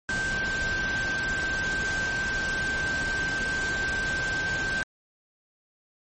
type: tone in noise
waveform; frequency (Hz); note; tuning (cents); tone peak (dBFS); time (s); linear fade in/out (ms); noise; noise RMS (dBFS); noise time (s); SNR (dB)
sine; 1562; G6; -7; -26; 0.09-4.83; 0; pink; -33; 0.09-4.83; +4
effects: MP3 32 kbps